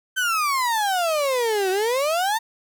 35% pulse exponential two-way sweep, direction down then up, 1558 to 367 to 925 Hz, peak -18 dBFS, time 0.16-2.39 s, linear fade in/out 20 ms, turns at 1.7 s, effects none

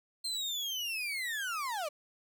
35% pulse linear sweep, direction down, 4186 to 562 Hz, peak -32 dBFS, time 0.24-1.89 s, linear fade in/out 10 ms, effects none

